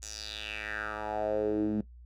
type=tone with band-pass filter sweep; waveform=10% pulse; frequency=106.5 Hz; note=G#2; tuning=44 cents sharp; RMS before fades=-33 dBFS; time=0.02-1.81 s; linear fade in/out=5 ms; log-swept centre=6900 to 220 Hz; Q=4.1; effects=noise-tail reverb RT60 0.1 s tail -17 dB re dry + added 60 Hz sine -48 dBFS peak until 2.05 s